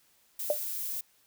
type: noise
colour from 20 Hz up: violet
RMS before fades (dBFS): -35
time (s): 0.39-1.01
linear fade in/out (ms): 5
type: tone with exponential decay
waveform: sine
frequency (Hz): 595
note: D5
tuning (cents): +22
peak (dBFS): -19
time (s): 0.5-0.59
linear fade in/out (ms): 2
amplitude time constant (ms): 18
effects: white hiss -66 dBFS RMS until 1.26 s